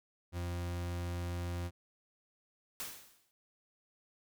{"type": "tone", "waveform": "40% pulse", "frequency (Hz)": 87.31, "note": "F2", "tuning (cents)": 0, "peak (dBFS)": -35, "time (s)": [0.32, 1.71], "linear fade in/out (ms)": 50}
{"type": "noise with exponential decay", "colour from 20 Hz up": "white", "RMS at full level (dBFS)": -39, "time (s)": [2.8, 3.31], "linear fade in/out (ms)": 0, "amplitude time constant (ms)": 110}
{"effects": []}